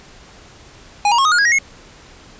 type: tone with pitch steps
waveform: square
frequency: 823 / 945.4 / 1086 / 1247.4 / 1432.9 / 1646 / 1890.8 / 2172 Hz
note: G#5 / A#5 / C#6 / D#6 / F6 / G#6 / A#6 / C#7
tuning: -16 / +24 / -36 / +4 / +44 / -16 / +24 / -36 cents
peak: -12 dBFS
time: 1.05-1.586 s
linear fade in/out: 2 ms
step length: 67 ms
effects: pink hiss -43 dBFS RMS until 2.39 s + resampled to 16000 Hz